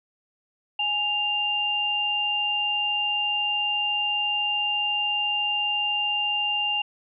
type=tone pair together; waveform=sine; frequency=830.7 / 2794 Hz; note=G#5 / F7; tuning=0 / 0 cents; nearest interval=octave + major sixth; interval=2100 cents; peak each=-30 / -23 dBFS; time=0.79-6.82 s; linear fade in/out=5 ms; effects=none